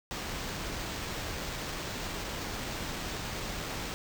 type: noise with sample-and-hold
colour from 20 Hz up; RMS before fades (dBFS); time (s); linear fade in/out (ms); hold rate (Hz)
pink; -37; 0.11-3.94; 0; 11025
effects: none